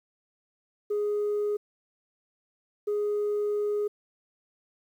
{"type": "tone bursts at uneven times", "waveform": "sine", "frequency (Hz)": 415.3, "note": "G#4", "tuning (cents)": 0, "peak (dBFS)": -23, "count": 2, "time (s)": [[0.9, 1.57], [2.87, 3.88]], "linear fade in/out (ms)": 10, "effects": ["tanh soft clip ceiling -23 dBFS", "10-bit"]}